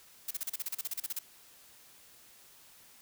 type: noise bursts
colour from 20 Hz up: blue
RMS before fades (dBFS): -35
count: 15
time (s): 0.28-1.19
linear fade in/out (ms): 5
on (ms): 28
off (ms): 35
effects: white hiss -58 dBFS RMS until 3.01 s